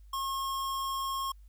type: tone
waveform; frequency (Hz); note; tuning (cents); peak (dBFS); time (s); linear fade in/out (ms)
square; 1081; C#6; -44; -32; 0.13-1.32; 5
effects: added 50 Hz sine -50 dBFS peak until 1.48 s + white hiss -75 dBFS RMS until 1.48 s